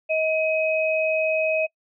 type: tone pair together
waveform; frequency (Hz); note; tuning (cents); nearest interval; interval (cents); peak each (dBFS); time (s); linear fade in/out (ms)
sine; 633 / 2532; D#5 / D#7; +30 / +30; 2 octaves; 2400; -21 / -24; 0.09-1.67; 20
effects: noise-tail reverb RT60 0.1 s tail -24 dB re dry